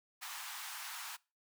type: high-pass noise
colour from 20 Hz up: pink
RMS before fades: -45 dBFS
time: 0.21-1.17 s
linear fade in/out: 20 ms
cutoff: 830 Hz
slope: 48 dB/octave
effects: noise-tail reverb RT60 0.3 s tail -23 dB re dry